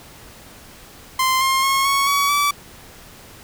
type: tone with pitch steps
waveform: sawtooth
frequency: 1042 / 1063.3 / 1085 / 1107.2 / 1129.8 / 1152.8 Hz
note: C6 / C6 / C#6 / C#6 / C#6 / D6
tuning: -7 / +28 / -37 / -2 / +33 / -33 cents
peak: -12 dBFS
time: 1.19-2.51 s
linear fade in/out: 5 ms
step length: 220 ms
effects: pink hiss -43 dBFS RMS until 3.43 s